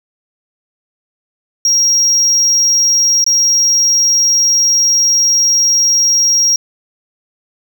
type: tone with dropouts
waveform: triangle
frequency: 5620 Hz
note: F8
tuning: 10 cents sharp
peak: -7 dBFS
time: 1.65-6.56 s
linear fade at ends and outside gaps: 2 ms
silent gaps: 3.242-3.264 s
effects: none